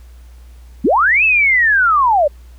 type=linear two-way sweep; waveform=sine; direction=up then down; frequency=174.61 to 2659 to 549 Hz; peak=-9 dBFS; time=0.84-2.28 s; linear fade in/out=10 ms; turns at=1.24 s; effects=added 60 Hz sine -36 dBFS peak until 2.58 s + pink hiss -53 dBFS RMS until 2.58 s